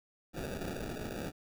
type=noise with sample-and-hold; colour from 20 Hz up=blue; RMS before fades=-39 dBFS; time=0.33-1.32 s; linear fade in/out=50 ms; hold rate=1050 Hz; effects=none